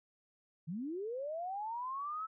sine linear sweep, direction up, 146.83 to 1318.5 Hz, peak -37 dBFS, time 0.67-2.27 s, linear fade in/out 20 ms, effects none

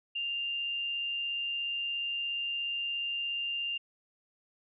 sine tone with amplitude modulation, 2794 Hz, F7, in tune, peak -30 dBFS, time 0.15-3.78 s, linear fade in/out 10 ms, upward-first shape sine, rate 137 Hz, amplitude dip 25%, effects none

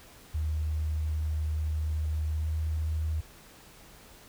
sine tone with pitch glide, 77.3 to 78.56 Hz, D#2 to D#2, -11 to +17 cents, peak -27 dBFS, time 0.34-3.21 s, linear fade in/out 10 ms, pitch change +28 cents, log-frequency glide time 2.29-2.54 s, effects pink hiss -53 dBFS RMS until 4.28 s

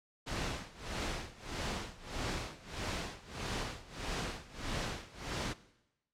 pink noise with tremolo, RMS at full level -36 dBFS, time 0.26-5.54 s, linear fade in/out 20 ms, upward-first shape sine, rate 1.6 Hz, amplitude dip 90%, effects noise-tail reverb RT60 0.9 s tail -18 dB re dry + low-pass 6000 Hz 12 dB/octave

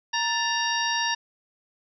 harmonic tone with a mistuned harmonic, 934 Hz, A#5, 3 cents sharp, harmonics 1 / 2 / 3 / 4 / 5 / 6, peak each -28 / -28 / -31 / -33 / -34 / -31 dBFS, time 0.13-1.15 s, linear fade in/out 10 ms, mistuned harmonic 2, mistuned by -100 cents, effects none

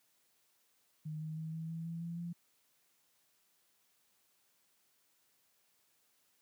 sine tone with pitch steps, 154.5 / 156.84 / 159.21 / 161.62 / 164.07 / 166.55 / 169.07 / 171.63 Hz, D#3 / D#3 / D#3 / E3 / E3 / E3 / E3 / F3, -12 / +14 / +40 / -34 / -8 / +18 / +44 / -30 cents, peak -38 dBFS, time 1.05-2.33 s, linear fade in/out 10 ms, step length 160 ms, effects white hiss -74 dBFS RMS until 6.41 s + high-pass 100 Hz 12 dB/octave

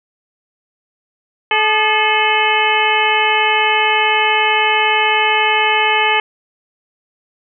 harmonic tone with a mistuned harmonic, 431 Hz, A4, 36 cents flat, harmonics 1 / 2 / 3 / 4 / 5 / 6 / 7, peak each -22 / -16 / -22 / -21 / -18 / -19 / -20 dBFS, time 1.51-6.2 s, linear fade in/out 2 ms, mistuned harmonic 3, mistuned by -100 cents, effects none

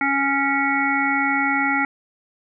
harmonic tone, 277.2 Hz, C#4, in tune, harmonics 1 / 3 / 5 / 7 / 8, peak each -24 / -24 / -24 / -24 / -24 dBFS, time 0.01-1.85 s, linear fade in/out 2 ms, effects none

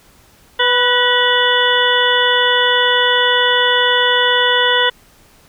harmonic tone with a mistuned harmonic, 493.9 Hz, B4, in tune, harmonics 1 / 2 / 3 / 4 / 6 / 7, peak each -18 / -18 / -18 / -18 / -18 / -18 dBFS, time 0.59-4.9 s, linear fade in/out 10 ms, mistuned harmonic 4, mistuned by -40 cents, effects pink hiss -49 dBFS RMS until 5.48 s

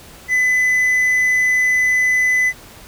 triangle tone, 2007 Hz, B6, 27 cents sharp, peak -11 dBFS, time 0.28-2.53 s, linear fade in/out 50 ms, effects pink hiss -41 dBFS RMS until 2.87 s

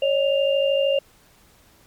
sine tone cluster, 551 / 604 / 2797 Hz, C#5 / D5 / F7, -11 / +48 / +2 cents, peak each -18 / -25 / -27 dBFS, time 0.02-0.99 s, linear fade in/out 5 ms, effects pink hiss -55 dBFS RMS until 1.86 s + MP3 96 kbps

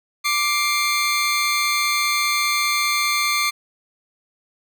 20% pulse tone pair together, 1175 / 2115 Hz, D6 / C7, +1 / +18 cents, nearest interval minor seventh, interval 1017 cents, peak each -16 dBFS, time 0.24-3.51 s, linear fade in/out 20 ms, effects none

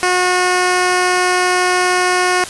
10% pulse tone, 362.6 Hz, F#4, 35 cents flat, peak -4 dBFS, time 0.03-2.44 s, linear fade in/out 0 ms, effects white hiss -29 dBFS RMS until 2.49 s + resampled to 24000 Hz

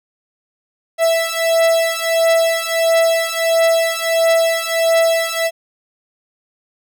45% pulse beating tone pair, 659.3 / 660.8 Hz, E5 / E5, 0 / +4 cents, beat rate 1.5 Hz, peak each -16 dBFS, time 0.98-5.51 s, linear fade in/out 50 ms, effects none

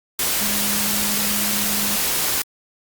sine tone in noise, 206.3 Hz, G#3, 11 cents flat, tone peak -28 dBFS, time 0.41-1.96 s, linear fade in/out 2 ms, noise white, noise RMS -21 dBFS, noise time 0.19-2.42 s, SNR -10 dB, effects Opus 48 kbps

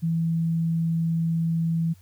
sine tone, 164.81 Hz, E3, in tune, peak -21 dBFS, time 0.02-1.94 s, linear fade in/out 20 ms, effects added 92 Hz sine -50 dBFS peak until 2.01 s + white hiss -61 dBFS RMS until 2.01 s

